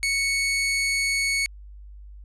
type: tone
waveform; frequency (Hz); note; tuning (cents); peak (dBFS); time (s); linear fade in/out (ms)
sawtooth; 2217; C#7; 0; -18; 0.03-1.46; 0
effects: added 50 Hz sine -40 dBFS peak until 2.24 s + resampled to 24000 Hz